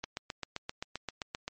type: click train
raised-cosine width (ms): 0.2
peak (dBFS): -18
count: 12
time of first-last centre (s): 0.04-1.48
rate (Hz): 7.64
effects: MP3 32 kbps